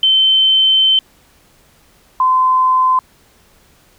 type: tone pair in turn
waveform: sine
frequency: 3086 / 1027.7 Hz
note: G7 / C6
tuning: -28 / -31 cents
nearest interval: octave + perfect fifth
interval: 1903 cents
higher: first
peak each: -8 / -9 dBFS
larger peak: first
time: 0.03-0.99 / 2.2-2.99 s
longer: first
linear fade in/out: 2 ms
effects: pink hiss -51 dBFS RMS until 3.98 s